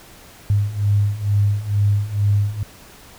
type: beating tone pair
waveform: sine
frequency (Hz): 100.8 / 103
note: G2 / G#2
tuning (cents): +49 / -14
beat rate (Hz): 2.2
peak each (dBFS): -20 / -17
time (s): 0.5-2.63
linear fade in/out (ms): 0
effects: pink hiss -44 dBFS RMS until 3.18 s

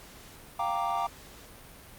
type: chord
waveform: triangle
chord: G minor seventh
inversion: third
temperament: equal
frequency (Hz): 698.5 / 784 / 932.3 / 1174.7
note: F5 / G5 / Bb5 / D6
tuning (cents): 0 / 0 / 0 / 0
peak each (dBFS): -31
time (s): 0.59-1.07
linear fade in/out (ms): 5
effects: pink hiss -50 dBFS RMS until 1.98 s + Opus 48 kbps

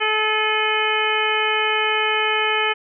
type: harmonic tone with a mistuned harmonic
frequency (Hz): 431.8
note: A4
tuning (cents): -33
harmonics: 1 / 2 / 3 / 4 / 5 / 6 / 7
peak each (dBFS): -25 / -25 / -25 / -25 / -25 / -25 / -25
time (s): 0-2.74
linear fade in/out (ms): 20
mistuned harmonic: 6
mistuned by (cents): -67
effects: none

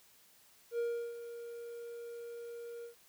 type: tone with ADSR envelope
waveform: triangle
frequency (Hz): 470.6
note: A#4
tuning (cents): +16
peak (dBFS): -29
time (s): 0.71-2.95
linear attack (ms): 76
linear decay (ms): 350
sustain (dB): -12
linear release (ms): 110
effects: white hiss -64 dBFS RMS until 3.08 s

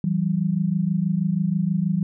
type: tone pair together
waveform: sine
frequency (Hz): 164.81 / 191.06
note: E3 / G3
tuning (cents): 0 / -44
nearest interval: minor third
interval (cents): 256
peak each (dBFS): -22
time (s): 0.04-2.03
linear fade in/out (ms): 2
effects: none

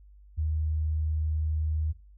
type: tone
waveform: sine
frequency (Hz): 77.78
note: D#2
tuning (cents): 0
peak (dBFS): -25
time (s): 0.37-1.93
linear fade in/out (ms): 20
effects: noise-tail reverb RT60 0.4 s tail -22 dB re dry + added 50 Hz sine -50 dBFS peak until 2.17 s

